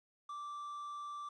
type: tone with quantisation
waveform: triangle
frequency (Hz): 1170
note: D6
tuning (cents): -7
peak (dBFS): -40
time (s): 0.29-1.29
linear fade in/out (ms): 5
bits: 11
effects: resampled to 22050 Hz